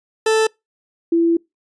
40% pulse / sine tone pair in turn, 440 / 335.1 Hz, A4 / E4, 0 / +29 cents, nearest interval perfect fourth, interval 471 cents, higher first, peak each -12 dBFS, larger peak neither, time 0.26-0.47 / 1.12-1.37 s, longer second, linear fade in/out 5 ms, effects noise-tail reverb RT60 0.2 s tail -26 dB re dry + resampled to 22050 Hz

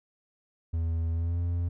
triangle tone with pitch glide, 82.41 to 86.41 Hz, E2 to F2, 0 to -18 cents, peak -24 dBFS, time 0.73-1.69 s, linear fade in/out 10 ms, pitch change +82 cents, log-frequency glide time 1.12-1.4 s, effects none

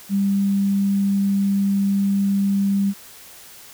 sine tone, 198.1 Hz, G3, 18 cents sharp, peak -16 dBFS, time 0.09-2.94 s, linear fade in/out 50 ms, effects white hiss -43 dBFS RMS until 3.73 s

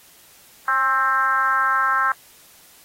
sine tone with frequency modulation, 1322 Hz, E6, 5 cents sharp, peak -16 dBFS, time 0.68-2.12 s, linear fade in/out 2 ms, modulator 257 Hz, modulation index 1.3, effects white hiss -50 dBFS RMS until 2.84 s + AAC 48 kbps

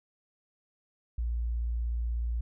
sine tone, 58.27 Hz, A#1, in tune, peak -28 dBFS, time 1.18-2.41 s, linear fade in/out 5 ms, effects none

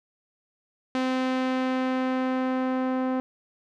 sawtooth tone with low-pass filter sweep, 258.3 Hz, C4, 22 cents flat, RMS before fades -26 dBFS, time 0.95-3.2 s, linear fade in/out 0 ms, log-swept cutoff 4100 to 1200 Hz, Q 0.72, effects none

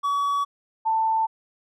triangle / sine tone pair in turn, 1134 / 888.8 Hz, C#6 / A5, +39 / +17 cents, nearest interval major third, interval 422 cents, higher first, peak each -19 dBFS, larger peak neither, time 0.03-0.45 / 0.85-1.27 s, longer neither, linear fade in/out 20 ms, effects none

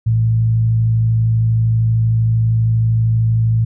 sine tone with frequency modulation, 113.1 Hz, A2, 48 cents sharp, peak -11 dBFS, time 0.06-3.65 s, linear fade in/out 10 ms, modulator 52.8 Hz, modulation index 0.29, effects none

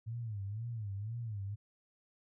sine tone with vibrato, 108 Hz, A2, 32 cents flat, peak -37 dBFS, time 0.06-1.56 s, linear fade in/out 20 ms, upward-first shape sine, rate 2 Hz, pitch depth 170 cents each way, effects none

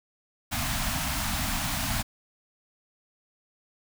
pink band-stop noise, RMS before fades -29 dBFS, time 0.51-2.03 s, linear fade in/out 20 ms, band 290 to 620 Hz, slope 96 dB/octave, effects none

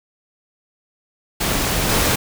pink noise with level steps, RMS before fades -20 / -17 dBFS, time 1.4-2.16 s, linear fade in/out 10 ms, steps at 1.89 s, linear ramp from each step 5 ms, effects none

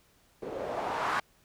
blue noise with low-pass filter sweep, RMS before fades -33 dBFS, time 0.42-1.2 s, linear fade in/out 5 ms, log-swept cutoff 390 to 1300 Hz, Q 2.4, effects pink hiss -65 dBFS RMS until 1.44 s

